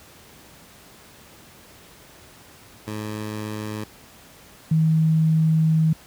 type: tone pair in turn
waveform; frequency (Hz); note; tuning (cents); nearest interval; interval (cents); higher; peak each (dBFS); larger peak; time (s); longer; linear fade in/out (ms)
15% pulse / sine; 106.9 / 159.15; A2 / D#3; -49 / +39; perfect fifth; 688; second; -22 / -15; second; 2.87-3.84 / 4.71-5.93; second; 5
effects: pink hiss -48 dBFS RMS until 6.06 s + high-pass 60 Hz 12 dB/octave